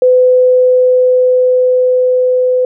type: tone with level ramp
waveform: sine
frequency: 505 Hz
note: B4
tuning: 39 cents sharp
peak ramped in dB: -4 to -8 dBFS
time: 0.02-2.65 s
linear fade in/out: 2 ms
effects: none